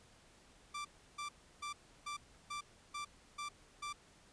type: tone bursts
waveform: sawtooth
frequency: 1174.7 Hz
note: D6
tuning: in tune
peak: -37 dBFS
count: 8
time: 0.74-3.93 s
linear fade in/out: 10 ms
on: 110 ms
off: 330 ms
effects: pink hiss -64 dBFS RMS until 4.32 s + resampled to 22050 Hz